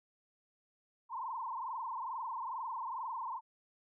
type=tone with frequency modulation; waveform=sine; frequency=980 Hz; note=B5; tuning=14 cents flat; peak=-37 dBFS; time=1.09-3.41 s; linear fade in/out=50 ms; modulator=22.3 Hz; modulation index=4; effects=none